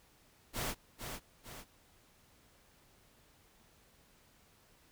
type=noise with echo; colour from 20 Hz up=pink; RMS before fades=-37 dBFS; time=0.53-0.75 s; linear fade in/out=50 ms; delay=450 ms; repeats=2; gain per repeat=-6 dB; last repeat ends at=1.65 s; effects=pink hiss -66 dBFS RMS until 4.91 s